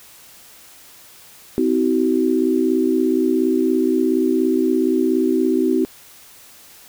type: tone cluster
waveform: sine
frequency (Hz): 257.3 / 321.4 / 378.5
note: C4 / E4 / F#4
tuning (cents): -29 / -44 / +39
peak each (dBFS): -19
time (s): 1.58-5.85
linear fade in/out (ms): 0
effects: white hiss -45 dBFS RMS until 6.88 s